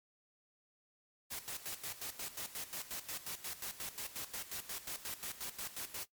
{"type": "noise with tremolo", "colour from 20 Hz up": "white", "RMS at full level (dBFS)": -42, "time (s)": [1.3, 6.06], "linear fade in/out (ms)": 20, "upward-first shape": "square", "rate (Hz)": 5.6, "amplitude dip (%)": 75, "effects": ["noise-tail reverb RT60 0.1 s tail -17 dB re dry", "MP3 96 kbps"]}